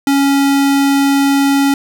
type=tone; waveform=square; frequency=278 Hz; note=C#4; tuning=5 cents sharp; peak=-10 dBFS; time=0.07-1.74 s; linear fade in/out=2 ms; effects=none